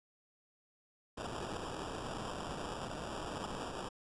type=noise with sample-and-hold; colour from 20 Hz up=violet; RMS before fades=-42 dBFS; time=1.17-3.89 s; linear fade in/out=10 ms; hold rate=2100 Hz; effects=resampled to 22050 Hz

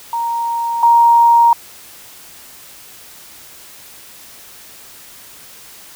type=tone pair in turn; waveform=sine; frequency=932.3 / 936 Hz; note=A#5 / A#5; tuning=0 / +7 cents; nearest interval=unison; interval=7 cents; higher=second; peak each=-16 / -6 dBFS; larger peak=second; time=0.13-0.83 / 0.83-1.53 s; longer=neither; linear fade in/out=2 ms; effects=white hiss -39 dBFS RMS until 5.95 s

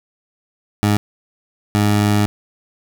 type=tone bursts at uneven times; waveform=20% pulse; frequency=103.83 Hz; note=G#2; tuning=in tune; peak=-8 dBFS; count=2; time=0.83-0.97 / 1.75-2.26 s; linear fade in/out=0 ms; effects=none

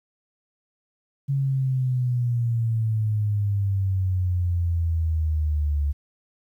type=exponential sweep; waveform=sine; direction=down; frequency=139.2 to 71.4 Hz; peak=-20 dBFS; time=1.28-5.93 s; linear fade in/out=20 ms; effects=10-bit

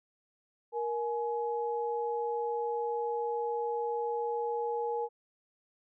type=tone pair together; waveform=sine; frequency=470 / 843 Hz; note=A#4 / G#5; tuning=+14 / +26 cents; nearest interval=minor seventh; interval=1012 cents; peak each=-32 / -34 dBFS; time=0.72-5.09 s; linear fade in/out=50 ms; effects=none

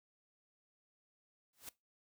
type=noise with exponential growth; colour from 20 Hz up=white; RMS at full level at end=-44 dBFS; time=1.53-1.69 s; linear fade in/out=2 ms; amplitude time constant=34 ms; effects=noise-tail reverb RT60 0.2 s tail -20 dB re dry

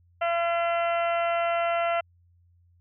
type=harmonic tone; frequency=340 Hz; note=F4; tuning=46 cents flat; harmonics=2 / 3 / 4 / 5 / 6 / 7 / 8 / 9; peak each=-24 / -40 / -30 / -43 / -36 / -43 / -37 / -43 dBFS; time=0.21-2.01 s; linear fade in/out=10 ms; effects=added 87 Hz sine -58 dBFS peak until 2.8 s

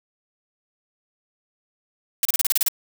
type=noise bursts; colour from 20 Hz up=blue; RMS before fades=-19 dBFS; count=9; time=2.23-2.684 s; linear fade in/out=2 ms; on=22 ms; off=32 ms; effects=none

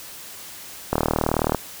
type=click train; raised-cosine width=1 ms; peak=-5 dBFS; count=25; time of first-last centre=0.93-1.547 s; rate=38.9 Hz; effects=white hiss -39 dBFS RMS until 1.8 s

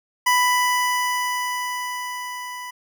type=tone with level ramp; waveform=25% pulse; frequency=991 Hz; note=B5; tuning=6 cents sharp; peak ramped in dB=-11 to -28 dBFS; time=0.26-2.71 s; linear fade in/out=10 ms; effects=none

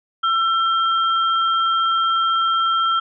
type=tone pair together; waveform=sine; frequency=1342 / 3192 Hz; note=E6 / G7; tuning=+31 / +31 cents; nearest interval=octave + minor third; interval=1500 cents; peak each=-16 / -24 dBFS; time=0.23-3 s; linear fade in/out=10 ms; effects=none

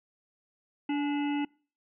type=harmonic tone with a mistuned harmonic; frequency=290.6 Hz; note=D4; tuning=18 cents flat; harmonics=1 / 3 / 5 / 7 / 9 / 10; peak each=-27 / -37 / -47 / -44 / -43 / -47 dBFS; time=0.89-1.45 s; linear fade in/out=5 ms; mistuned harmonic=3; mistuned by=-45 cents; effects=noise-tail reverb RT60 0.4 s tail -25 dB re dry

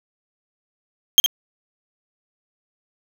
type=tone with echo; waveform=35% pulse; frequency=3200 Hz; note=G7; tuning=35 cents sharp; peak=-5 dBFS; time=1.18-1.2 s; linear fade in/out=0 ms; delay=61 ms; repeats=1; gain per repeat=-8 dB; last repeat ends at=1.261 s; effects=none

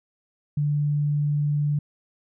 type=tone; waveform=sine; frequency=146.83 Hz; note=D3; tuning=in tune; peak=-20 dBFS; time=0.57-1.79 s; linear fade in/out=5 ms; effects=none

